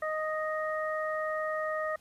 harmonic tone, 622.3 Hz, D#5, in tune, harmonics 1 / 2 / 3, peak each -32 / -35 / -37 dBFS, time 0.02-1.96 s, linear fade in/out 5 ms, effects pink hiss -63 dBFS RMS until 2 s + resampled to 32000 Hz

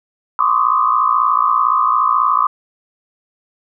sine tone cluster, 1026 / 1084 / 1148 / 1202 / 1259 Hz, C6 / C#6 / D6 / D6 / D#6, -34 / -39 / -40 / +40 / +20 cents, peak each -18 dBFS, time 0.39-2.47 s, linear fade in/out 2 ms, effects none

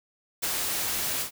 white noise with ADSR envelope, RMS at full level -27 dBFS, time 0.42-1.31 s, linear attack 16 ms, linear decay 30 ms, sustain -2 dB, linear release 100 ms, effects none

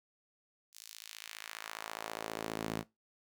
sawtooth tone with high-pass filter sweep, 54.8 Hz, A1, 6 cents flat, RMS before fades -43 dBFS, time 0.72-2.84 s, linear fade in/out 50 ms, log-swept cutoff 5900 to 190 Hz, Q 1, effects noise-tail reverb RT60 0.2 s tail -19 dB re dry

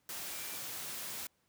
sine tone in noise, 2349 Hz, D7, in tune, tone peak -53 dBFS, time 0.32-0.57 s, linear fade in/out 2 ms, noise white, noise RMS -42 dBFS, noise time 0.09-1.27 s, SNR -14 dB, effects pink hiss -75 dBFS RMS until 1.48 s + high-pass 80 Hz 12 dB/octave

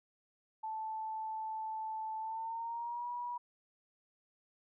sine tone with pitch glide, 877 to 967.5 Hz, A5 to B5, -6 to -36 cents, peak -37 dBFS, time 0.63-3.38 s, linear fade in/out 10 ms, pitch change +170 cents, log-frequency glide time 2.19-3.08 s, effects none

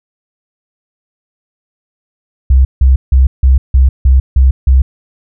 sine tone bursts, 65.4 Hz, C2, in tune, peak -3 dBFS, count 8, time 2.5-4.82 s, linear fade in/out 5 ms, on 150 ms, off 160 ms, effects none

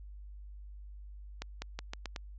accelerating click train, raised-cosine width 0.2 ms, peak -21 dBFS, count 6, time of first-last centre 1.42-2.162 s, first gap 200 ms, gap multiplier 0.85, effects added 50 Hz sine -45 dBFS peak until 2.38 s + resampled to 16000 Hz

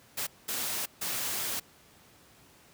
white noise bursts at uneven times, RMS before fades -33 dBFS, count 3, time 0.17-0.27 / 0.48-0.86 / 1.01-1.6 s, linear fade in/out 10 ms, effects pink hiss -58 dBFS RMS until 2.73 s + high-pass 80 Hz 12 dB/octave

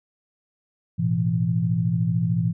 sine chord, A suspended second, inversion none, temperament equal with one note detuned, 110 / 123.47 / 168.18 Hz, A2 / B2 / E3, 0 / 0 / +35 cents, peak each -25 / -25 / -22 dBFS, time 0.98-2.53 s, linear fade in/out 20 ms, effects none

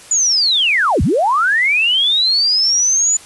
sine linear two-way sweep, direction down then up, 7030 to 54 to 7030 Hz, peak -11 dBFS, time 0.11-3.17 s, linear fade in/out 5 ms, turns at 1.02 s, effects white hiss -39 dBFS RMS until 3.25 s + resampled to 24000 Hz

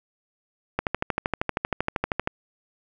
click train, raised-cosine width 0.5 ms, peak -8 dBFS, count 20, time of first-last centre 0.79-2.274 s, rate 12.8 Hz, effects none

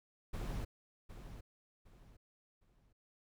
brown noise with echo, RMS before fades -40 dBFS, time 0.33-0.65 s, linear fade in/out 10 ms, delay 760 ms, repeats 3, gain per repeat -10 dB, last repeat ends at 2.93 s, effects none

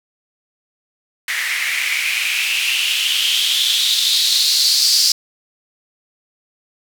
blue noise with band-pass filter sweep, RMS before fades -17 dBFS, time 1.28-5.12 s, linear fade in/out 2 ms, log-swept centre 1900 to 4900 Hz, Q 5.3, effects none

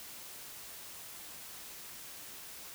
silence, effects white hiss -48 dBFS RMS until 2.74 s

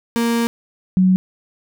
35% pulse / sine tone pair in turn, 233.1 / 185.92 Hz, A#3 / F#3, 0 / +9 cents, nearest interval major third, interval 391 cents, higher first, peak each -14 / -10 dBFS, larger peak second, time 0.16-0.47 / 0.97-1.16 s, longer first, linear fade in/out 0 ms, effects none

